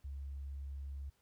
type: tone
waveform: sine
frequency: 69.3 Hz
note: C#2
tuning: in tune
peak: -40 dBFS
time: 0.04-1.1 s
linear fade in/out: 10 ms
effects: tanh soft clip ceiling -36 dBFS + pink hiss -75 dBFS RMS until 1.21 s

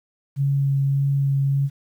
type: tone with vibrato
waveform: sine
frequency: 138.59 Hz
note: C#3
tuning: in tune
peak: -17 dBFS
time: 0.36-1.7 s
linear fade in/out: 50 ms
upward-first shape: sine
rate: 1.7 Hz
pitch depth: 10 cents each way
effects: 9-bit

